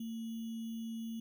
sine tone with sample-and-hold, 226.4 Hz, A3, 50 cents sharp, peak -38 dBFS, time 0-1.2 s, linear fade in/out 5 ms, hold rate 3150 Hz, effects none

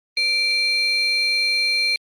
sine tone pair together, 2349 / 4185 Hz, D7 / C8, 0 / 0 cents, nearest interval minor seventh, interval 1000 cents, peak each -18 dBFS, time 0.17-1.96 s, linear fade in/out 2 ms, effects tanh soft clip ceiling -14 dBFS + Opus 32 kbps

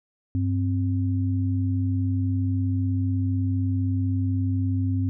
sine tone pair together, 98.1 / 262.1 Hz, G2 / C4, +2 / +3 cents, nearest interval octave + perfect fourth, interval 1701 cents, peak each -22 / -27 dBFS, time 0.35-5.09 s, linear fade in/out 0 ms, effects none

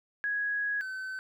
sine / triangle tone pair in turn, 1663 / 1526.4 Hz, G#6 / G6, +2 / -47 cents, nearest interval minor second, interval 149 cents, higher first, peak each -28 / -33 dBFS, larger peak first, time 0.24-0.81 / 0.81-1.19 s, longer first, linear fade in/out 0 ms, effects none

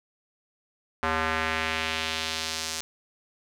square tone with band-pass filter sweep, 80 Hz, D#2, 49 cents sharp, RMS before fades -29 dBFS, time 1.03-2.81 s, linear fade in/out 0 ms, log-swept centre 1300 to 6200 Hz, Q 1.3, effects none

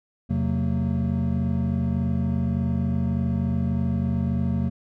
triangle tone cluster, 83.2 / 131.4 / 184.5 / 227.9 Hz, E2 / C3 / F#3 / A#3, +17 / +8 / -5 / -39 cents, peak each -25 dBFS, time 0.29-4.7 s, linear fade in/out 20 ms, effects none

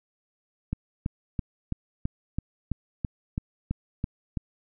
click train, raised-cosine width 5 ms, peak -15 dBFS, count 12, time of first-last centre 0.73-4.372 s, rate 3.02 Hz, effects none

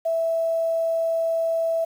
sine tone with quantisation, 658 Hz, E5, 3 cents flat, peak -20 dBFS, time 0.05-1.85 s, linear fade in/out 10 ms, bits 8, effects none

